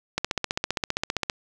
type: click train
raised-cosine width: 0.2 ms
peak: -7 dBFS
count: 18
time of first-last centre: 0.18-1.298 s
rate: 15.2 Hz
effects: none